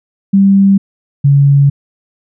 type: tone pair in turn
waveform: sine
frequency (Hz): 196.3 / 140.62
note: G3 / C#3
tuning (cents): +3 / +25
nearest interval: tritone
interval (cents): 578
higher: first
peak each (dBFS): -4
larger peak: neither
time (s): 0.33-0.78 / 1.24-1.7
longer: second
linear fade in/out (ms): 10
effects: none